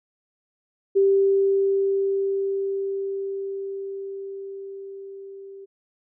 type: tone with level ramp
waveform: sine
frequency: 392 Hz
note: G4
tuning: in tune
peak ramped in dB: -14 to -38 dBFS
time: 0.95-5.66 s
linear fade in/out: 20 ms
effects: none